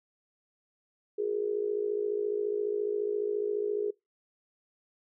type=tone with amplitude modulation; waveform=sine; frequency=415.3 Hz; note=G#4; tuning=in tune; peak=-24 dBFS; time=1.18-3.91 s; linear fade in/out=10 ms; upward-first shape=sine; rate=54.5 Hz; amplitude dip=80%; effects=noise-tail reverb RT60 0.2 s tail -25 dB re dry